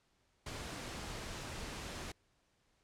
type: noise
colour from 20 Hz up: pink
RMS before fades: -44 dBFS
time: 0.46-2.12 s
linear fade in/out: 5 ms
effects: pink hiss -75 dBFS RMS until 2.83 s + low-pass 8000 Hz 12 dB/octave